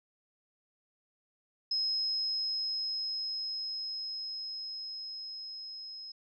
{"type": "tone with level ramp", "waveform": "sine", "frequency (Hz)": 5130, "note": "E8", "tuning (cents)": -48, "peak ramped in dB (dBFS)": [-28, -42], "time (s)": [1.71, 6.12], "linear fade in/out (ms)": 5, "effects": []}